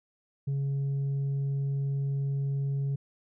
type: tone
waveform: sine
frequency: 138.59 Hz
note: C#3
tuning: in tune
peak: -24 dBFS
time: 0.47-2.96 s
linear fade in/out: 10 ms
effects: tanh soft clip ceiling -26 dBFS